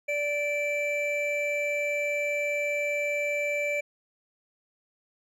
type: tone pair together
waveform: triangle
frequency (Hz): 583 / 2335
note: D5 / D7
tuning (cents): -13 / -11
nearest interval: 2 octaves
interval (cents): 2402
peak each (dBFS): -27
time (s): 0.08-3.81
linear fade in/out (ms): 10
effects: none